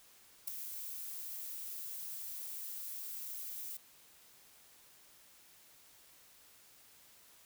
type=noise with ADSR envelope; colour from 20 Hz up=violet; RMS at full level=-34 dBFS; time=0.47-3.77 s; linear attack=10 ms; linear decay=5 ms; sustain=-10 dB; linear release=4 ms; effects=white hiss -62 dBFS RMS until 7.45 s